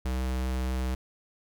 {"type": "tone", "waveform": "square", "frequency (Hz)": 64, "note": "C2", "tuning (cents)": -38, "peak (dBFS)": -28, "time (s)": [0.05, 0.95], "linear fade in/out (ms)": 5, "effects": []}